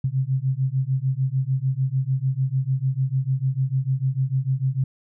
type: beating tone pair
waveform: sine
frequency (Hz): 129.1 / 135.8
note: C3 / C#3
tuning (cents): -23 / -35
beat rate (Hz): 6.7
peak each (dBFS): -23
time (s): 0.04-4.84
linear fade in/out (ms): 5
effects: none